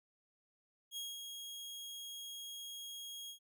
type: tone with ADSR envelope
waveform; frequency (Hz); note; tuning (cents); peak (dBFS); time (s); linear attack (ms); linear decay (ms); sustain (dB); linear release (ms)
sawtooth; 3281; G#7; -22; -37; 0.91-3.39; 59; 200; -5; 95
effects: none